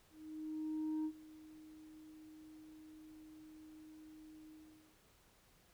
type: tone with ADSR envelope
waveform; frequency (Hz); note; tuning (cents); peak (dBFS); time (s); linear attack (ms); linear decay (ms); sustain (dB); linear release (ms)
sine; 311.1; D#4; 0; -33; 0.1-4.98; 950; 69; -21; 470
effects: tanh soft clip ceiling -35 dBFS + pink hiss -69 dBFS RMS until 5.73 s